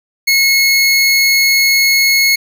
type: tone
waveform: 25% pulse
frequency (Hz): 2178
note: C#7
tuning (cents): -31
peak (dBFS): -5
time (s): 0.27-2.36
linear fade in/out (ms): 10
effects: none